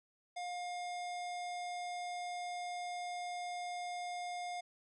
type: tone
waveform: square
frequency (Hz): 711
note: F5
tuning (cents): +31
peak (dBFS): -40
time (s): 0.36-4.61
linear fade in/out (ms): 10
effects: resampled to 22050 Hz